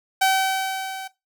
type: tone with level ramp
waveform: sawtooth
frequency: 766 Hz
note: G5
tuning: 40 cents flat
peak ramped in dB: -11 to -28 dBFS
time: 0.21-1.08 s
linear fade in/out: 10 ms
effects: noise-tail reverb RT60 0.2 s tail -17 dB re dry